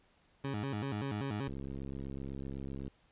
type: tone with vibrato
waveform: 20% pulse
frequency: 120 Hz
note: B2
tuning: 49 cents flat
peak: -30 dBFS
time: 0.44-1.48 s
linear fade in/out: 5 ms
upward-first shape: square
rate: 5.2 Hz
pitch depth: 240 cents each way
type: click train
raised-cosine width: 3 ms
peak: -30 dBFS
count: 96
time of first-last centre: 1.48-2.879 s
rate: 67.9 Hz
effects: pink hiss -69 dBFS RMS until 3.11 s + resampled to 8000 Hz